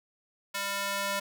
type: tone with high-pass filter sweep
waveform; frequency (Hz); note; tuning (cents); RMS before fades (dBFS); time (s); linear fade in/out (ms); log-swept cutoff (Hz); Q
square; 199; G3; +26; -32; 0.54-1.2; 10; 1300 to 720; 0.74
effects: none